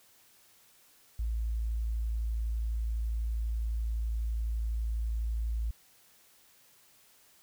sine tone, 56 Hz, A1, 31 cents sharp, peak -29 dBFS, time 1.19-5.71 s, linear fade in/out 5 ms, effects white hiss -62 dBFS RMS until 7.42 s

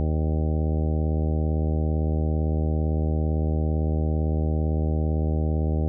harmonic tone, 77.78 Hz, D#2, in tune, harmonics 1 / 2 / 3 / 4 / 5 / 6 / 7 / 8 / 10, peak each -22 / -28 / -32 / -34 / -36 / -38 / -39 / -40 / -42 dBFS, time 0-5.88 s, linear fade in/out 0 ms, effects none

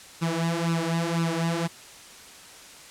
sawtooth tone with flanger, 166.7 Hz, E3, 20 cents sharp, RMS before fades -26 dBFS, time 0.21-1.68 s, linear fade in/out 20 ms, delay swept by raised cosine 0.75 to 4.95 ms, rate 2 Hz, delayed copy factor +0.75, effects white hiss -46 dBFS RMS until 2.9 s + low-pass 9000 Hz 12 dB/octave

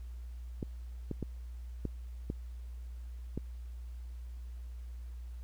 clicks, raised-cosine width 3 ms, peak -22 dBFS, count 6, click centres 0.628 / 1.113 / 1.227 / 1.853 / 2.301 / 3.376 s, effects added 60 Hz sine -41 dBFS peak until 5.43 s + pink hiss -67 dBFS RMS until 5.43 s

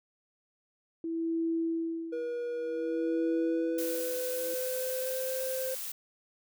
sine tone with tremolo, 329.6 Hz, E4, in tune, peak -27 dBFS, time 1.04-4.54 s, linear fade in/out 2 ms, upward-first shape sine, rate 0.54 Hz, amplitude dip 95%
triangle tone with pitch glide, 480.3 to 520.8 Hz, B4 to C5, -48 to -8 cents, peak -30 dBFS, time 2.12-5.75 s, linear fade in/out 10 ms, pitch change +140 cents, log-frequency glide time 2.74-5.28 s
blue noise, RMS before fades -38 dBFS, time 3.78-5.92 s, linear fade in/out 5 ms
effects none

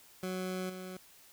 20% pulse tone with level steps, 185 Hz, F#3, in tune, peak -30 / -37 dBFS, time 0.23-0.97 s, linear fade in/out 2 ms, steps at 0.69 s, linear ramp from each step 10 ms, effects white hiss -59 dBFS RMS until 1.32 s

